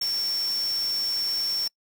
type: tone in noise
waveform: sine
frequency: 5450 Hz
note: F8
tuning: 43 cents flat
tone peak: -24 dBFS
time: 0.01-1.68 s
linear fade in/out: 5 ms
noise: white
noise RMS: -39 dBFS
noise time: 0.01-1.68 s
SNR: +12 dB
effects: noise-tail reverb RT60 0.1 s tail -26 dB re dry